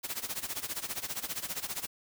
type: noise with tremolo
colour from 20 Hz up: white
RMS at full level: -34 dBFS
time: 0.03-1.87 s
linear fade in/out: 20 ms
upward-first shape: sine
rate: 15 Hz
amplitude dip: 85%
effects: none